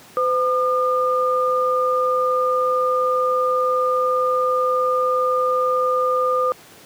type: tone pair together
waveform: sine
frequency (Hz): 509.2 / 1211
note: C5 / D#6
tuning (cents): -47 / -47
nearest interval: octave + minor third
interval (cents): 1500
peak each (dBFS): -19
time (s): 0.17-6.52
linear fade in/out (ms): 0
effects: pink hiss -45 dBFS RMS until 6.85 s + high-pass 150 Hz 12 dB/octave